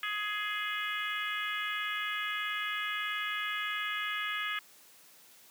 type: harmonic tone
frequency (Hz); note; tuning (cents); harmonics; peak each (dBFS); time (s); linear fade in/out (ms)
418.5; G#4; +13; 3 / 4 / 5 / 6 / 7 / 8; -38 / -37 / -38 / -42 / -41 / -43; 0.03-4.59; 2
effects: white hiss -58 dBFS RMS until 5.5 s + high-pass 150 Hz 12 dB/octave